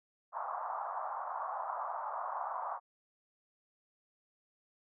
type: band-pass noise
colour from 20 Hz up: white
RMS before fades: -39 dBFS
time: 0.32-2.8 s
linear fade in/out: 50 ms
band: 660 to 1200 Hz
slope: 48 dB/octave
effects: none